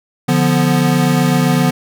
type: chord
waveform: square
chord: B diminished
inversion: first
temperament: equal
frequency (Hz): 146.83 / 174.61 / 246.9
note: D3 / F3 / B3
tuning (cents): 0 / 0 / 0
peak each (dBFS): -16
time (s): 0.28-1.71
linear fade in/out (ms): 10
effects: none